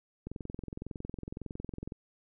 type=click train; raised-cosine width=3 ms; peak=-26 dBFS; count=37; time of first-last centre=0.27-1.921 s; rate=21.8 Hz; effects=none